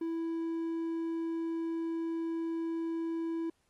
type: tone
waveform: triangle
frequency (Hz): 329.9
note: E4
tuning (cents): +1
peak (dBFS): -30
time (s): 0.01-3.5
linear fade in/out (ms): 5
effects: pink hiss -74 dBFS RMS until 3.69 s + Opus 32 kbps